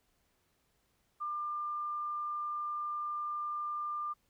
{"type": "tone", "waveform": "sine", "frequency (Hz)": 1196, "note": "D6", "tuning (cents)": 31, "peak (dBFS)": -34, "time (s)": [1.2, 4.14], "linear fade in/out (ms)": 20, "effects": ["pink hiss -75 dBFS RMS until 4.29 s"]}